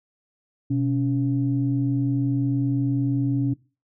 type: tone pair together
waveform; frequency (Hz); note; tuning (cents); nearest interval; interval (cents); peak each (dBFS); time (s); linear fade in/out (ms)
sine; 126.1 / 280.5; B2 / C#4; +36 / +21; octave + major second; 1385; -22; 0.7-3.54; 10
effects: noise-tail reverb RT60 0.3 s tail -20 dB re dry + tanh soft clip ceiling -12 dBFS